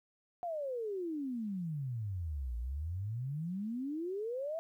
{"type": "exponential two-way sweep", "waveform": "sine", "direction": "down then up", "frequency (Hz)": [720, 56.7, 672], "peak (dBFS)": -35, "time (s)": [0.43, 4.59], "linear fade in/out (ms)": 0, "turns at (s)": 2.57, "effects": ["12-bit"]}